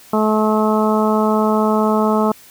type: harmonic tone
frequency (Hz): 215.5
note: A3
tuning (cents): -36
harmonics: 1 / 2 / 3 / 4 / 5 / 6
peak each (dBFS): -16 / -19 / -21 / -22 / -23 / -24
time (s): 0.13-2.32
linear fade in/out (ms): 5
effects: white hiss -44 dBFS RMS until 2.5 s